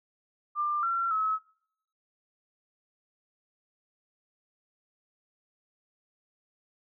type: tone with pitch steps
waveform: sine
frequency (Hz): 1192 / 1362 / 1289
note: D6 / F6 / E6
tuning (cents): +25 / -44 / -39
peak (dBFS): -25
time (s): 0.55-1.39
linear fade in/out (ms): 50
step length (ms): 280
effects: noise-tail reverb RT60 0.7 s tail -22 dB re dry